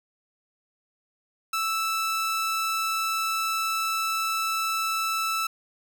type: tone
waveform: sawtooth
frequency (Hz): 1318.5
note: E6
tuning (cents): 0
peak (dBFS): -21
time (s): 1.53-5.47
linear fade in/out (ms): 5
effects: none